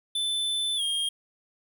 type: tone with pitch glide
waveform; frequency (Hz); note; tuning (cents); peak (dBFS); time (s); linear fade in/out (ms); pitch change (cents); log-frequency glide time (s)
square; 3520 to 3228; A7 to G#7; 0 to -50; -26; 0.15-1.09; 5; -150; 0.76-0.82
effects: none